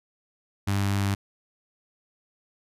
sawtooth tone with notch filter, 99.4 Hz, G2, 25 cents sharp, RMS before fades -25 dBFS, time 0.67-1.15 s, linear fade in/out 10 ms, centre 490 Hz, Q 1.2, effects resampled to 32000 Hz

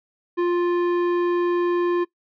sine tone with tanh clipping, 350 Hz, F4, 4 cents sharp, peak -20 dBFS, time 0.37-2.05 s, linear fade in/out 20 ms, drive 13 dB, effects noise-tail reverb RT60 0.1 s tail -20 dB re dry

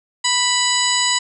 harmonic tone, 987.8 Hz, B5, in tune, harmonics 1 / 2 / 3 / 4 / 5 / 7 / 8, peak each -23 / -23 / -23 / -23 / -23 / -23 / -23 dBFS, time 0.24-1.19 s, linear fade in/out 10 ms, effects none

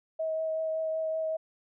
sine tone with vibrato, 638 Hz, D#5, 43 cents sharp, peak -28 dBFS, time 0.19-1.37 s, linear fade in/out 10 ms, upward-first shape triangle, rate 5.3 Hz, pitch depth 13 cents each way, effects none

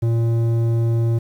square tone with low-pass filter, 115.5 Hz, A#2, 16 cents flat, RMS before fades -18 dBFS, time 0.02-1.19 s, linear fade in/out 10 ms, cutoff 400 Hz, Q 0.69, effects 8-bit

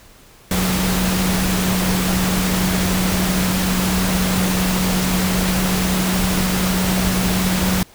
sine tone in noise, 185 Hz, F#3, in tune, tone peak -18 dBFS, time 0.51-7.83 s, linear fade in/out 2 ms, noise pink, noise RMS -21 dBFS, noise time 0.51-7.83 s, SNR 0 dB, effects pink hiss -47 dBFS RMS until 7.94 s

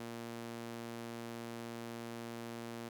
sawtooth tone with high-pass filter, 116.54 Hz, A#2, in tune, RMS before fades -45 dBFS, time 0-2.89 s, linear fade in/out 5 ms, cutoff 230 Hz, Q 1.1, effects none

